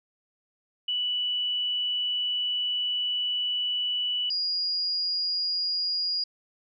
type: tone pair in turn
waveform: sine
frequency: 2960 / 4862 Hz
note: F#7 / D#8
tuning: 0 / -41 cents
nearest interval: major sixth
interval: 859 cents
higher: second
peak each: -25 dBFS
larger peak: neither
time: 0.88-4.3 / 4.3-6.24 s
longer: first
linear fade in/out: 5 ms
effects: none